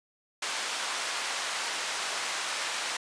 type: band-pass noise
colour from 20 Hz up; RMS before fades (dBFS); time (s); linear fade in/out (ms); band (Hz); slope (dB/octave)
pink; -33; 0.42-2.97; 5; 930 to 8500; 12
effects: resampled to 22050 Hz